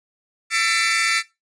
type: tone cluster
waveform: sawtooth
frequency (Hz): 1342 / 1781 / 2014 / 2232 / 2341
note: E6 / A6 / B6 / C#7 / D7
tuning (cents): +31 / +21 / +33 / +11 / -6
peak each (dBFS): -21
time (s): 0.5-1.23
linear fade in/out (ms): 50
effects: noise-tail reverb RT60 0.2 s tail -17 dB re dry + resampled to 22050 Hz